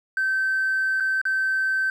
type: tone with dropouts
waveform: triangle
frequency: 1546 Hz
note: G6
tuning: 24 cents flat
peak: -17 dBFS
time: 0.17-1.9 s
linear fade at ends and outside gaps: 2 ms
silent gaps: 1.001-1.005 / 1.215-1.253 s
effects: tanh soft clip ceiling -17 dBFS